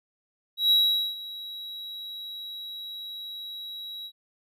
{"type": "tone with ADSR envelope", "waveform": "triangle", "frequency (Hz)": 3873, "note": "B7", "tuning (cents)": -35, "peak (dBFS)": -15, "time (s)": [0.57, 4.12], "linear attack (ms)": 140, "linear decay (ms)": 440, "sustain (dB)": -19, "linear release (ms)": 66, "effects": []}